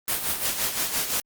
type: noise with tremolo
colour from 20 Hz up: white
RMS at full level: -24 dBFS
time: 0.08-1.2 s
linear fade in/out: 0 ms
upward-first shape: sine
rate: 5.8 Hz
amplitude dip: 60%
effects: Opus 32 kbps